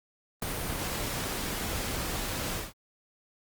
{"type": "noise with ADSR envelope", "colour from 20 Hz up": "pink", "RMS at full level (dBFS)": -30, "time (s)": [0.42, 2.73], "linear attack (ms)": 3, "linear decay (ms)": 17, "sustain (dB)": -3, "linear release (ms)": 180, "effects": ["Opus 32 kbps"]}